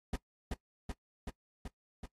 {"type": "noise with echo", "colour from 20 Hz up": "brown", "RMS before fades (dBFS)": -33, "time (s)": [0.13, 0.16], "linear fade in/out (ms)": 5, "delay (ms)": 380, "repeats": 5, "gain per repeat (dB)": -2, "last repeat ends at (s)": 2.06, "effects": ["noise-tail reverb RT60 0.1 s tail -20 dB re dry", "AAC 32 kbps"]}